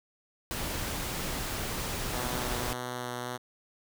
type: noise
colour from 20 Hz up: pink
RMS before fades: -34 dBFS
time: 0.51-2.73 s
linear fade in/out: 0 ms
type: tone with vibrato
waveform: 5% pulse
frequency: 123.47 Hz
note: B2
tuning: in tune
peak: -23 dBFS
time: 2.12-3.38 s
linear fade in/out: 20 ms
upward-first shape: sine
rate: 1.7 Hz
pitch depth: 11 cents each way
effects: none